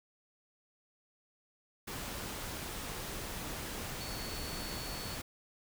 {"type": "tone in noise", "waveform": "sine", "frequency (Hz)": 4435, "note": "C#8", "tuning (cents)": 0, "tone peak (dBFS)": -46, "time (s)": [4, 5.16], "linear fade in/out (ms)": 10, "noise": "pink", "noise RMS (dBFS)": -41, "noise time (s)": [1.87, 5.22], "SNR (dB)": -8, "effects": []}